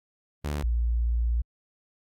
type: tone pair in turn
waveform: sawtooth / sine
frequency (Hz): 73.42 / 58.27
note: D2 / A#1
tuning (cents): 0 / 0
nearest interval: major third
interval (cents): 400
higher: first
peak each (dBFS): -24 / -22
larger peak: second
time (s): 0.44-0.63 / 0.63-1.42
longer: second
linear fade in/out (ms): 10
effects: AAC 64 kbps